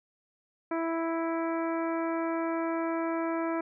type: harmonic tone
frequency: 329.6 Hz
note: E4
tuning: in tune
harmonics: 1 / 2 / 3 / 4 / 5 / 6 / 7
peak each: -30 / -34 / -37 / -39 / -44 / -48 / -46 dBFS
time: 0.71-3.61 s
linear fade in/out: 5 ms
effects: none